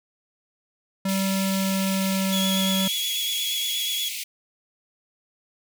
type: tone with pitch glide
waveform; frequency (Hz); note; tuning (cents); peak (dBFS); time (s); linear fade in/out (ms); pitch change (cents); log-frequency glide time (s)
square; 193 to 191.34; G3 to G3; -27 to -42; -23; 1.05-2.88; 5; -15; 1.2-2.67
type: high-pass noise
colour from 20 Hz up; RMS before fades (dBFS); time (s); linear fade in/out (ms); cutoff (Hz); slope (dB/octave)
pink; -32; 1.08-4.24; 10; 2100; 96
type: tone with vibrato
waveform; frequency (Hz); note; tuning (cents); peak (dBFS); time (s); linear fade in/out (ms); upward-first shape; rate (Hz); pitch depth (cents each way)
40% pulse; 3359; G#7; +19; -24; 2.32-4.09; 10; sine; 8.4; 24
effects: none